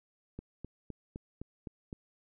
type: click train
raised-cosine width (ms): 3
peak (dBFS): -28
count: 7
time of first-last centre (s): 0.39-1.928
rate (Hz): 3.9
effects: none